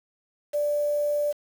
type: tone with quantisation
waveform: sine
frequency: 587.3 Hz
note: D5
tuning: in tune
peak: -22 dBFS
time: 0.53-1.33 s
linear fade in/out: 20 ms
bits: 7
effects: none

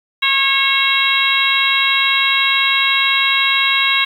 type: harmonic tone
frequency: 546 Hz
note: C#5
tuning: 26 cents flat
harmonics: 2 / 3 / 4 / 5 / 6 / 7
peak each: -21 / -22 / -17 / -19 / -21 / -18 dBFS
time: 0.22-4.05 s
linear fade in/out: 10 ms
effects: 7-bit

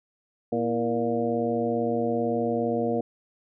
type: harmonic tone with a mistuned harmonic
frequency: 117.7 Hz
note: A#2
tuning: 17 cents sharp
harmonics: 1 / 2 / 3 / 4 / 5 / 6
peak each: -37 / -28 / -32 / -27 / -32 / -32 dBFS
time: 0.52-3.01 s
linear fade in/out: 5 ms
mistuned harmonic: 3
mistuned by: -94 cents
effects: none

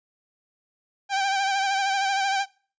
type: tone with vibrato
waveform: sawtooth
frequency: 784 Hz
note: G5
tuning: in tune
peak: -18 dBFS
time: 1.09-2.46 s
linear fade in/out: 50 ms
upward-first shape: sine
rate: 13 Hz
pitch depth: 41 cents each way
effects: noise-tail reverb RT60 0.4 s tail -23 dB re dry + resampled to 16000 Hz

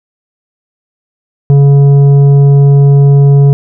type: tone with tanh clipping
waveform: sine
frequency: 140.7 Hz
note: C#3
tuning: 26 cents sharp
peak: -3 dBFS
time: 1.5-3.53 s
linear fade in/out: 0 ms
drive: 8 dB
effects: none

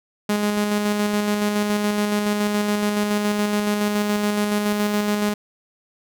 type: tone with tremolo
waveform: sawtooth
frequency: 207.7 Hz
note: G#3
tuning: in tune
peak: -14 dBFS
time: 0.29-5.34 s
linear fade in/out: 5 ms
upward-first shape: square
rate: 7.1 Hz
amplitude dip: 30%
effects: none

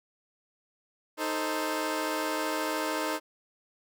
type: chord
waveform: 15% pulse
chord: A diminished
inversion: second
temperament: equal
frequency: 311.1 / 440 / 523.3 Hz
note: Eb4 / A4 / C5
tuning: 0 / 0 / 0 cents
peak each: -25 / -29 / -28 dBFS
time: 1.17-3.2 s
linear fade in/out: 50 ms
effects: none

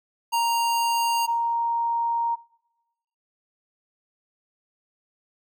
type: tone pair in turn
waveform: square / sine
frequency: 932.3 / 932.3 Hz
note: A#5 / A#5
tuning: 0 / 0 cents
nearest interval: unison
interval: 0 cents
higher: neither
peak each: -21 dBFS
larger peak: neither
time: 0.32-1.27 / 1.27-2.36 s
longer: second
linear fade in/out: 20 ms
effects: noise-tail reverb RT60 1.0 s tail -23 dB re dry

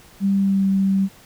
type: tone with pitch glide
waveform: sine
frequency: 196.7 to 193.88 Hz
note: G3 to G3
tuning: +6 to -19 cents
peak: -15 dBFS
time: 0.2-1.09 s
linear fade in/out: 50 ms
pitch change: -25 cents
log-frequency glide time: 0.36-0.67 s
effects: pink hiss -48 dBFS RMS until 1.25 s

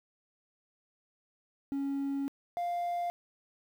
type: tone pair in turn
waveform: triangle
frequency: 277.2 / 698.5 Hz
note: C#4 / F5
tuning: 0 / 0 cents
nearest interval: octave + major third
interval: 1600 cents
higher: second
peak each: -28 dBFS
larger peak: neither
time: 1.72-2.28 / 2.57-3.1 s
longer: first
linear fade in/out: 0 ms
effects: tanh soft clip ceiling -24 dBFS + 10-bit

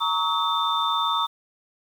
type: tone cluster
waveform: sine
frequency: 928 / 1124 / 1282 / 3576 Hz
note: A#5 / C#6 / E6 / A7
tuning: -8 / +24 / -49 / +27 cents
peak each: -26 dBFS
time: 0-1.27 s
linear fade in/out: 20 ms
effects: tanh soft clip ceiling -10 dBFS + 8-bit

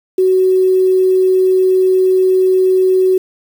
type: tone with quantisation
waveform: sine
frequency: 373.8 Hz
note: F#4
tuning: 18 cents sharp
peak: -8 dBFS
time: 0.18-3.18 s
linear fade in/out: 5 ms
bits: 6
effects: none

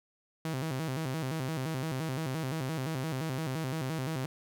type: tone with vibrato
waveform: sawtooth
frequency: 144.7 Hz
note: D3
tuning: 25 cents flat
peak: -28 dBFS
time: 0.45-4.26 s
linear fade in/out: 2 ms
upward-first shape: square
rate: 5.8 Hz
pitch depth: 180 cents each way
effects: none

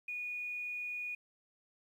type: tone with quantisation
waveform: sine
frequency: 2458 Hz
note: D#7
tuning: 22 cents flat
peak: -37 dBFS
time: 0.08-1.15 s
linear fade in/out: 5 ms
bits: 11
effects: none

